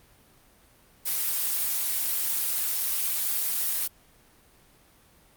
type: noise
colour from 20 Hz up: blue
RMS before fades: -27 dBFS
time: 1.05-3.88 s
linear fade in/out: 20 ms
effects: pink hiss -58 dBFS RMS until 5.36 s + Opus 32 kbps